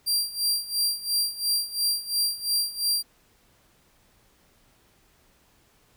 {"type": "tone with tremolo", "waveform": "sawtooth", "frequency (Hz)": 4737, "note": "D8", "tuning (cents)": 14, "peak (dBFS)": -18, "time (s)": [0.06, 3.03], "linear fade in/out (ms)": 20, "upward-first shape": "sine", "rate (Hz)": 2.9, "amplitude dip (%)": 85, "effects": ["pink hiss -62 dBFS RMS until 5.96 s"]}